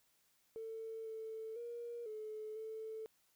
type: tone with pitch steps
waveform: triangle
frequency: 447.1 / 442.6 / 473.2 / 431.2 / 440.3 Hz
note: A4 / A4 / A#4 / A4 / A4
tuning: +28 / +10 / +26 / -35 / +1 cents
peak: -39 dBFS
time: 0.56-3.06 s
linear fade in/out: 0 ms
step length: 500 ms
effects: tanh soft clip ceiling -41 dBFS + white hiss -75 dBFS RMS until 3.35 s